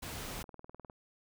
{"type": "noise", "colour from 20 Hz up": "pink", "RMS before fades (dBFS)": -42, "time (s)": [0.02, 0.43], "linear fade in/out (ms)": 10}
{"type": "click train", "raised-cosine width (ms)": 1, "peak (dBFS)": -34, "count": 12, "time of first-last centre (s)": [0.34, 0.898], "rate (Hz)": 19.7}
{"effects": []}